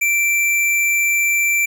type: tone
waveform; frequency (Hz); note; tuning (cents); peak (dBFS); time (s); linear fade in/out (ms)
square; 2345; D7; -3; -15; 0.01-1.66; 10
effects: none